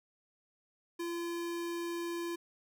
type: tone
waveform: square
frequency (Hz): 341.7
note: F4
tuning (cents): -38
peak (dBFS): -36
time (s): 0.99-2.36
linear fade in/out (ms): 10
effects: none